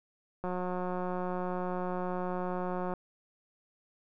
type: click train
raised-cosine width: 1 ms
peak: -22 dBFS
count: 453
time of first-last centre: 0.44-2.937 s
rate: 181 Hz
effects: none